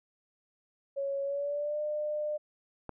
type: tone with pitch glide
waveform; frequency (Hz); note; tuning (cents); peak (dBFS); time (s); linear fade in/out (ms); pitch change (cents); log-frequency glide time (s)
sine; 554.4 to 601.1; C#5 to D5; 0 to +40; -30; 0.96-2.38; 20; +140; 1.23-1.79
type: click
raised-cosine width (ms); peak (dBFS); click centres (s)
1; -25; 2.893
effects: none